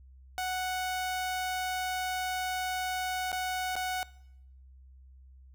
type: tone with dropouts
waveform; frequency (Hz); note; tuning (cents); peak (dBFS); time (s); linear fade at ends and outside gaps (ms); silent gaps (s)
sawtooth; 740; F#5; 0; -27; 0.38-4.03; 0; 3.318-3.328 / 3.755-3.764
effects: noise-tail reverb RT60 0.8 s tail -21 dB re dry + added 65 Hz sine -51 dBFS peak until 5.54 s